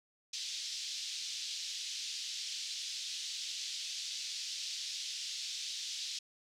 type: band-pass noise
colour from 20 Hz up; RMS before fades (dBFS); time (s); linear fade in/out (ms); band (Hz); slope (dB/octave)
pink; -41; 0.33-6.19; 5; 3400 to 6100; 24
effects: none